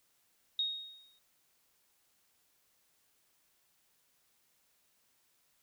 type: tone with exponential decay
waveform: sine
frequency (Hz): 3743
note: A#7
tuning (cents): +6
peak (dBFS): -28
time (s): 0.59-1.19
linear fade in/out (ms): 2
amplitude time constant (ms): 130
effects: white hiss -73 dBFS RMS until 5.62 s